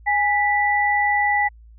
sine tone pair together, 824.5 / 1970 Hz, G#5 / B6, -13 / -5 cents, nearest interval octave + minor third, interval 1508 cents, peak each -19 dBFS, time 0.06-1.49 s, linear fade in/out 20 ms, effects added 56 Hz sine -43 dBFS peak until 1.78 s

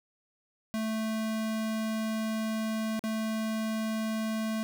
square tone with dropouts, 220 Hz, A3, in tune, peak -30 dBFS, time 0.74-4.63 s, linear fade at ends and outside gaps 0 ms, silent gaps 2.993-3.039 s, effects none

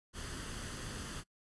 pink noise with comb filter, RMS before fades -43 dBFS, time 0.13-1.24 s, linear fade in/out 50 ms, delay 0.64 ms, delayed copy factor +0.5, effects noise-tail reverb RT60 0.1 s tail -23 dB re dry + resampled to 24000 Hz

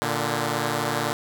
5% pulse tone pair together, 116.3 / 147.72 Hz, A#2 / D3, -4 / +10 cents, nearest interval major third, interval 414 cents, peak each -15 dBFS, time 0.02-1.13 s, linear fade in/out 0 ms, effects none

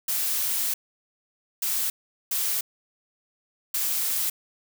blue noise bursts at uneven times, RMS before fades -26 dBFS, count 4, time 0.08-0.74 / 1.62-1.9 / 2.31-2.61 / 3.74-4.3 s, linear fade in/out 5 ms, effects none

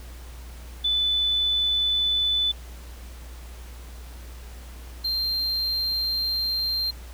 sine / triangle tone pair in turn, 3495 / 4171 Hz, A7 / C8, -12 / -6 cents, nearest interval minor third, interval 306 cents, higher second, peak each -20 / -22 dBFS, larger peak first, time 0.84-2.52 / 5.04-6.91 s, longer second, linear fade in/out 10 ms, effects added 60 Hz sine -38 dBFS peak until 7.13 s + pink hiss -48 dBFS RMS until 7.13 s

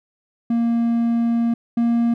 triangle tone pair in turn, 233.1 / 234.3 Hz, A#3 / A#3, 0 / +9 cents, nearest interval unison, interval 9 cents, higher second, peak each -14 / -13 dBFS, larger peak second, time 0.5-1.54 / 1.77-2.14 s, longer first, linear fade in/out 5 ms, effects none

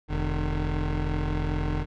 25% pulse tone pair together, 42.54 / 151.6 Hz, F1 / D#3, -45 / -45 cents, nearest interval octave + minor seventh, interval 2200 cents, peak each -23 / -26 dBFS, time 0.08-1.86 s, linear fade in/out 50 ms, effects low-pass 3000 Hz 12 dB/octave

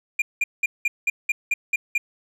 triangle tone bursts, 2400 Hz, D7, 37 cents sharp, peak -16 dBFS, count 9, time 0.19-1.98 s, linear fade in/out 5 ms, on 30 ms, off 190 ms, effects none

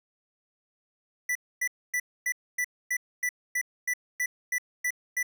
square tone bursts, 1975.5 Hz, B6, in tune, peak -26 dBFS, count 13, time 1.29-5.229 s, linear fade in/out 5 ms, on 63 ms, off 260 ms, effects none

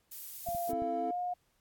violet noise, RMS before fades -43 dBFS, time 0.11-0.72 s, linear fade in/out 10 ms
sine tone with pitch glide, 691 to 716.2 Hz, F5 to F5, -19 to +43 cents, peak -32 dBFS, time 0.46-1.34 s, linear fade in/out 10 ms, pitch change +62 cents, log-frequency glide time 0.94-1.2 s
clicks, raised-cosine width 5 ms, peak -34 dBFS, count 4, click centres 0.488 / 0.549 / 0.733 / 0.821 s
triangle chord, A minor, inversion first, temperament equal, 261.6 / 329.6 / 440 Hz, C4 / E4 / A4, 0 / 0 / 0 cents, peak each -38 dBFS, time 0.69-1.11 s, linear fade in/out 2 ms
effects pink hiss -74 dBFS RMS until 1.6 s + AAC 64 kbps

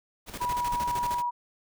pink noise with tremolo, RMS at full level -36 dBFS, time 0.26-1.23 s, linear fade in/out 50 ms, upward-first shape square, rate 13 Hz, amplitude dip 70%
sine tone with pitch glide, 976 to 966.5 Hz, B5 to B5, -21 to -38 cents, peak -26 dBFS, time 0.4-1.31 s, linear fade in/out 20 ms, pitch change -17 cents, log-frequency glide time 0.53-0.69 s
effects none

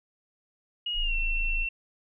sine tone with pitch glide, 2881 to 2704 Hz, F#7 to E7, -47 to +43 cents, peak -28 dBFS, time 0.86-1.69 s, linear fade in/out 5 ms, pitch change -110 cents, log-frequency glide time 1.01-1.14 s
sine tone, 27.1 Hz, A0, 25 cents flat, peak -26 dBFS, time 0.94-1.67 s, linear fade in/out 50 ms
effects none

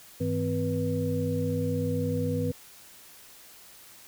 sine tone cluster, 100 / 160.3 / 256.6 / 486.7 Hz, G2 / E3 / C4 / B4, +35 / -48 / -34 / -25 cents, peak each -31 dBFS, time 0.2-2.52 s, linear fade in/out 10 ms, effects white hiss -51 dBFS RMS until 4.07 s

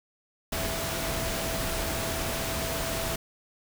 sine tone in noise, 659.3 Hz, E5, in tune, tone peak -36 dBFS, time 0.52-3.16 s, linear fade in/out 5 ms, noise pink, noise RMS -31 dBFS, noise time 0.52-3.16 s, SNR -8 dB, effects none

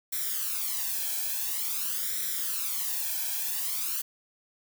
blue noise with flanger, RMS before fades -31 dBFS, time 0.12-4.02 s, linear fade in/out 10 ms, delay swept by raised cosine 0.53 to 1.24 ms, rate 0.48 Hz, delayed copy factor +0.8, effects none

